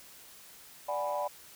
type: chord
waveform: sine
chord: G# half-diminished seventh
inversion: second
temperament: equal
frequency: 587.3 / 740 / 830.6 / 987.8 Hz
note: D5 / F#5 / G#5 / B5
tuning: 0 / 0 / 0 / 0 cents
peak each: -33 / -37 / -37 / -35 dBFS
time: 0.88-1.28 s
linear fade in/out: 10 ms
effects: tanh soft clip ceiling -22 dBFS + white hiss -53 dBFS RMS until 1.55 s